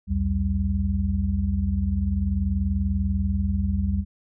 sine tone cluster, 63.1 / 83.5 / 196.4 Hz, B1 / E2 / G3, +38 / +23 / +4 cents, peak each -26 / -24 / -26 dBFS, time 0.07-4.05 s, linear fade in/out 50 ms, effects none

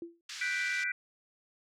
sine tone with exponential decay, 338.6 Hz, E4, 46 cents sharp, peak -35 dBFS, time 0.02-0.21 s, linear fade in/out 2 ms, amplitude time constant 41 ms
white band-pass noise, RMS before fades -43 dBFS, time 0.29-0.84 s, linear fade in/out 5 ms, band 1500 to 6000 Hz, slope 24 dB/octave
sine chord, G major seventh, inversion third, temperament equal, 1480 / 1568 / 1975.5 / 2349 Hz, F#6 / G6 / B6 / D7, 0 / 0 / 0 / 0 cents, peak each -37 / -39 / -34 / -35 dBFS, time 0.41-0.92 s, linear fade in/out 5 ms
effects none

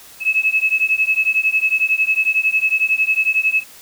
sine beating tone pair, 2581 / 2592 Hz, E7 / E7, -37 / -30 cents, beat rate 11 Hz, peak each -17 dBFS, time 0.2-3.64 s, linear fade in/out 50 ms, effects white hiss -42 dBFS RMS until 3.81 s

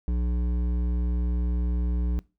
sine tone with hard clipping, 60 Hz, B1, 49 cents flat, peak -25 dBFS, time 0.08-2.19 s, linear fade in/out 0 ms, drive 11 dB, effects noise-tail reverb RT60 0.3 s tail -23 dB re dry

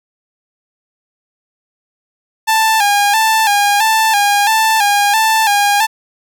sawtooth tone with vibrato, 848 Hz, G#5, 36 cents sharp, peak -6 dBFS, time 2.47-5.87 s, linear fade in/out 20 ms, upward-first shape square, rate 1.5 Hz, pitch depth 71 cents each way, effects none

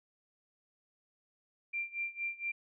sine tone with tremolo, 2370 Hz, D7, 15 cents sharp, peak -32 dBFS, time 1.73-2.52 s, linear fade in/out 10 ms, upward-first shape sine, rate 4.3 Hz, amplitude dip 90%, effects none

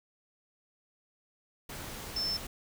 sine tone in noise, 5300 Hz, E8, 9 cents sharp, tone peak -30 dBFS, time 2.16-2.37 s, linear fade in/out 5 ms, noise pink, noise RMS -42 dBFS, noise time 1.69-2.47 s, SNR +9 dB, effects none

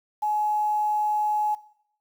sine tone with quantisation, 845 Hz, G#5, 30 cents sharp, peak -22 dBFS, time 0.22-1.55 s, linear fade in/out 10 ms, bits 8, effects noise-tail reverb RT60 0.7 s tail -18 dB re dry

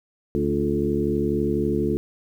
harmonic tone with a mistuned harmonic, 72.2 Hz, D2, 29 cents flat, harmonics 1 / 2 / 3 / 4 / 5 / 6, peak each -31 / -29 / -26 / -28 / -25 / -27 dBFS, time 0.35-1.97 s, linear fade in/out 0 ms, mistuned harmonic 5, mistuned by -41 cents, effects 9-bit

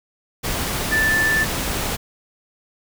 sine tone in noise, 1760 Hz, A6, in tune, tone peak -16 dBFS, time 0.91-1.45 s, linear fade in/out 20 ms, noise pink, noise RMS -24 dBFS, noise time 0.43-1.97 s, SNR +5 dB, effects none

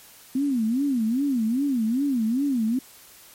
sine tone with vibrato, 250.3 Hz, B3, 23 cents sharp, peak -20 dBFS, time 0.35-2.79 s, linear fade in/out 5 ms, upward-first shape sine, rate 2.5 Hz, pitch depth 240 cents each way, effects white hiss -49 dBFS RMS until 3.34 s + MP3 64 kbps

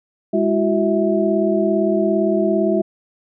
sine tone cluster, 205.1 / 336.1 / 373.7 / 651 Hz, G#3 / E4 / F#4 / E5, -21 / +34 / +17 / -22 cents, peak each -20 dBFS, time 0.33-2.82 s, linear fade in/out 10 ms, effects none

